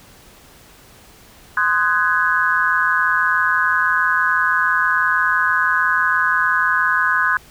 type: chord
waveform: sine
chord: Ab dominant seventh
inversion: first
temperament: just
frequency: 1038.3 / 1245.9 / 1495.1 / 1661.2 Hz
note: C6 / Eb6 / Gb6 / Ab6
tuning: -14 / +2 / +18 / 0 cents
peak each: -21 / -22 / -18 / -19 dBFS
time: 1.57-7.37 s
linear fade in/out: 2 ms
effects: pink hiss -46 dBFS RMS until 7.5 s